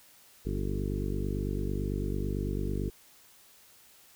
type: harmonic tone with a mistuned harmonic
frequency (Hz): 49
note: G1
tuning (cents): 0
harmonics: 1 / 2 / 3 / 4 / 5 / 6 / 7 / 8 / 9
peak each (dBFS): -33 / -36 / -38 / -39 / -40 / -41 / -41 / -42 / -43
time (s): 0.45-2.9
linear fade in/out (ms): 10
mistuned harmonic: 8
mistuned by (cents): -21
effects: white hiss -58 dBFS RMS until 4.15 s